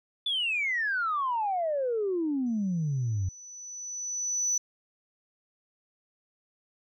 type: exponential sweep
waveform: sine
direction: down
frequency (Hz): 3520 to 90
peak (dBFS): -25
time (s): 0.26-3.29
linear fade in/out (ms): 5
type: tone with exponential growth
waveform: sine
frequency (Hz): 5970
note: F#8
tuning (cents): +15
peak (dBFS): -22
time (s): 2.46-4.58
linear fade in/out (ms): 5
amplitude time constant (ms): 460
effects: tanh soft clip ceiling -21 dBFS